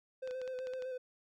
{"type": "tone with vibrato", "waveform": "triangle", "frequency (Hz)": 512, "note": "C5", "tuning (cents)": -38, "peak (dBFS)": -36, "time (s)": [0.22, 0.98], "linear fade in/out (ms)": 10, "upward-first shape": "square", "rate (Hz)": 7.9, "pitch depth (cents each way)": 24}
{"type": "clicks", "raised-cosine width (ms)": 0.2, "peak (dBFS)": -33, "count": 8, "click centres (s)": [0.275, 0.31, 0.416, 0.477, 0.589, 0.671, 0.736, 0.823]}
{"effects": []}